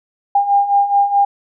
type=beating tone pair; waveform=sine; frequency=801 / 805.7 Hz; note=G5 / G5; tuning=+37 / +47 cents; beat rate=4.7 Hz; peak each=-17 / -12 dBFS; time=0.35-1.25 s; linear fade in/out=5 ms; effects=none